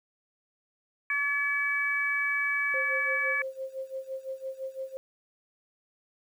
harmonic tone, 571 Hz, D5, 49 cents flat, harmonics 2 / 3 / 4, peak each -37 / -29 / -28 dBFS, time 1.1-3.42 s, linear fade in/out 2 ms
sine tone with tremolo, 530 Hz, C5, 22 cents sharp, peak -31 dBFS, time 2.74-4.97 s, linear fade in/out 0 ms, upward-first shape sine, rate 5.9 Hz, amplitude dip 85%
effects 10-bit

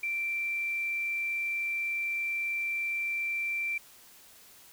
sine tone, 2349 Hz, D7, in tune, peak -29 dBFS, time 0.03-3.78 s, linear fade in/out 5 ms, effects white hiss -55 dBFS RMS until 4.72 s

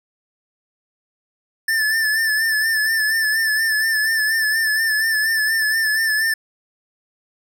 square tone with vibrato, 1760 Hz, A6, in tune, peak -17 dBFS, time 1.68-6.34 s, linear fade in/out 5 ms, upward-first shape sine, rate 4.2 Hz, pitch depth 46 cents each way, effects none

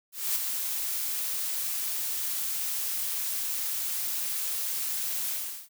blue noise with ADSR envelope, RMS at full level -26 dBFS, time 0.12-5.69 s, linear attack 240 ms, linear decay 4 ms, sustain -5 dB, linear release 370 ms, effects none

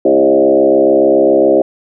sine tone with frequency modulation, 466.2 Hz, A#4, in tune, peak -6 dBFS, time 0.05-1.62 s, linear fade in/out 5 ms, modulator 67.1 Hz, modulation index 2.5, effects none

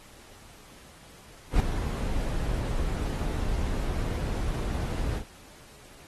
brown noise with ADSR envelope, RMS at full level -20 dBFS, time 1.51-5.25 s, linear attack 89 ms, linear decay 4 ms, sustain -9 dB, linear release 91 ms, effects pink hiss -52 dBFS RMS until 6.07 s + AAC 32 kbps

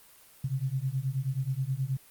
sine beating tone pair, 128.5 / 137.9 Hz, C3 / C#3, -31 / -9 cents, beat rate 9.4 Hz, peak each -31 dBFS, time 0.44-1.97 s, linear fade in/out 5 ms, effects white hiss -56 dBFS RMS until 2.1 s + Opus 32 kbps

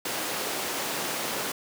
pink high-pass noise, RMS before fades -31 dBFS, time 0.05-1.52 s, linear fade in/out 5 ms, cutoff 300 Hz, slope 12 dB/octave, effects none

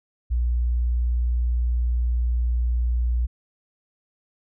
sine tone, 59.9 Hz, A#1, 48 cents sharp, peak -19 dBFS, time 0.3-3.27 s, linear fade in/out 20 ms, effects none

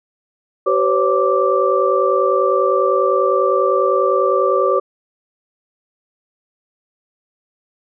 sine tone cluster, 381.9 / 507 / 557 / 1172 Hz, G4 / B4 / C#5 / D6, -45 / +45 / +8 / -4 cents, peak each -18 dBFS, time 0.66-4.8 s, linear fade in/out 10 ms, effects none

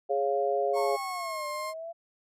sine chord, Db major, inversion second, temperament equal, 415.3 / 554.4 / 698.5 Hz, Ab4 / Db5 / F5, 0 / 0 / 0 cents, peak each -29 dBFS, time 0.09-0.97 s, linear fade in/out 20 ms
35% pulse tone with pitch glide, 1094 to 1059.2 Hz, C#6 to C6, -23 to +21 cents, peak -32 dBFS, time 0.73-1.74 s, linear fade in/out 50 ms, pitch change -56 cents, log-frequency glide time 1.1-1.54 s
sine exponential two-way sweep, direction down then up, 934 to 587.3 to 679 Hz, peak -36 dBFS, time 0.75-1.93 s, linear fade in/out 20 ms, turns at 1.47 s
effects resampled to 32000 Hz

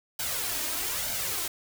white noise with flanger, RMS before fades -31 dBFS, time 0.19-1.48 s, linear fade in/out 5 ms, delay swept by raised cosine 1.3 to 3.3 ms, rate 1.1 Hz, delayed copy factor +0.6, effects none

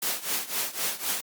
white noise with tremolo, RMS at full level -26 dBFS, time 0.02-1.21 s, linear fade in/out 5 ms, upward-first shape triangle, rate 3.9 Hz, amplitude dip 90%, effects high-pass 200 Hz 12 dB/octave + Opus 48 kbps

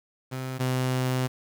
sawtooth tone pair in turn, 130 / 128.43 Hz, C3 / C3, -11 / -32 cents, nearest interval unison, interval 21 cents, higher first, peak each -27 / -20 dBFS, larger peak second, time 0.31-0.59 / 0.59-1.28 s, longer second, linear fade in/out 20 ms, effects 8-bit

